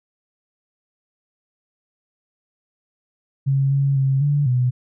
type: tone with pitch steps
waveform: sine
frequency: 136.6 / 138.6 / 134.9 / 144.7 / 125.2 Hz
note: C#3 / C#3 / C#3 / D3 / B2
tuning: -25 / 0 / -47 / -25 / +24 cents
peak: -15 dBFS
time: 3.46-4.71 s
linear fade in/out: 20 ms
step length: 250 ms
effects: none